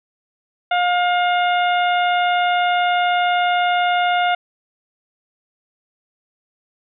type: harmonic tone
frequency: 711 Hz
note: F5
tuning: 31 cents sharp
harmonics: 1 / 2 / 3 / 4 / 5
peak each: -16 / -22 / -26 / -28 / -30 dBFS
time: 0.71-4.35 s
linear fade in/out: 5 ms
effects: none